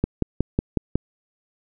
click train, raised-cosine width 3 ms, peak -6 dBFS, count 6, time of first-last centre 0.04-0.956 s, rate 5.46 Hz, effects none

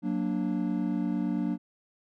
triangle chord, Gb augmented, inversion none, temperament equal with one note detuned, 184.25 / 233.1 / 293.7 Hz, Gb3 / Bb3 / D4, -7 / 0 / 0 cents, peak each -29 dBFS, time 0.02-1.58 s, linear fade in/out 50 ms, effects none

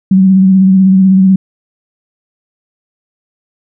sine tone with vibrato, 189.9 Hz, F#3, 45 cents sharp, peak -3 dBFS, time 0.11-1.36 s, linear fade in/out 5 ms, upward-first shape sine, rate 16 Hz, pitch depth 32 cents each way, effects none

